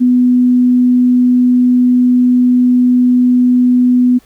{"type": "tone", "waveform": "sine", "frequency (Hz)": 248.4, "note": "B3", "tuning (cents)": 10, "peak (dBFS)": -6, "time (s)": [0, 4.19], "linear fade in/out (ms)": 20, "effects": ["pink hiss -49 dBFS RMS until 4.25 s"]}